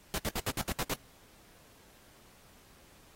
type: noise bursts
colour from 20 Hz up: pink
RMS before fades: -33 dBFS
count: 8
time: 0.14-0.937 s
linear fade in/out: 0 ms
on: 41 ms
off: 67 ms
effects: pink hiss -60 dBFS RMS until 3.15 s + AAC 48 kbps